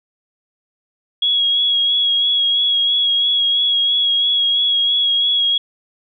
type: tone with vibrato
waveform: sine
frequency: 3322 Hz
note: G#7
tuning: in tune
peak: -13 dBFS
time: 1.22-5.58 s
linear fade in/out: 5 ms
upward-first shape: sine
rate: 3 Hz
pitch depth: 23 cents each way
effects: none